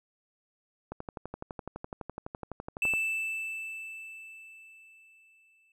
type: click train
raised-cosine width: 1 ms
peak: -23 dBFS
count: 25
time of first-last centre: 0.92-2.937 s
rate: 11.9 Hz
type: tone with exponential decay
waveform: triangle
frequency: 2643 Hz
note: E7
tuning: 4 cents sharp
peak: -23 dBFS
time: 2.82-5.72 s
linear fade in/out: 2 ms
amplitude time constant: 630 ms
effects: none